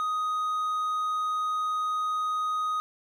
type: tone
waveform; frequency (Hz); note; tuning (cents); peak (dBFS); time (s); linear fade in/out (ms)
triangle; 1249; D#6; +6; -24; 0-2.8; 0
effects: none